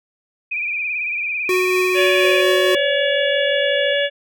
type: tone with vibrato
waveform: sine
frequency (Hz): 2429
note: D#7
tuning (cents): -42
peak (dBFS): -20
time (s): 0.51-2.42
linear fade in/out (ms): 10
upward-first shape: sine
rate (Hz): 18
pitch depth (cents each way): 69
type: tone with tremolo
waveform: square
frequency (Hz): 367.7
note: F#4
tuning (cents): -11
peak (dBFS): -16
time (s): 1.49-2.75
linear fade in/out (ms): 2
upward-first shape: triangle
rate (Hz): 4.2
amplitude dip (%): 25
type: harmonic tone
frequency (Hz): 569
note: C#5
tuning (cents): +45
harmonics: 1 / 3 / 4 / 5 / 6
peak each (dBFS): -18 / -22 / -28 / -25 / -25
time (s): 1.94-4.1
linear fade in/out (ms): 50
type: tone with pitch glide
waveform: sine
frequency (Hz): 523.3 to 515.2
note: C5 to C5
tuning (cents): 0 to -27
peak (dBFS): -24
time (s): 2.23-3.94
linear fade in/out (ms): 10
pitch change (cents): -27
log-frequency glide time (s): 3.51-3.71
effects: none